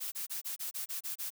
blue noise bursts, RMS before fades -38 dBFS, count 9, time 0-1.304 s, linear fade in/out 20 ms, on 120 ms, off 28 ms, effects none

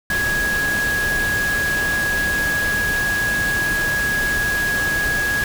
sine tone in noise, 1661.2 Hz, G#6, in tune, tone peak -18 dBFS, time 0.1-5.44 s, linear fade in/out 2 ms, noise pink, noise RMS -26 dBFS, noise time 0.1-5.44 s, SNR +5 dB, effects none

